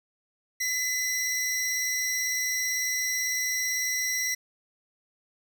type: tone pair together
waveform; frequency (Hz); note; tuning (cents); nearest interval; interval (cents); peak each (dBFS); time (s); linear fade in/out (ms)
40% pulse; 2013 / 5694; B6 / F8; +33 / +33; octave + tritone; 1800; -28; 0.6-4.35; 10
effects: none